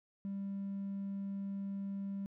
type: tone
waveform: triangle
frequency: 197.3 Hz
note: G3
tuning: 11 cents sharp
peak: -34 dBFS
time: 0.25-2.26 s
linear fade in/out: 0 ms
effects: tanh soft clip ceiling -33 dBFS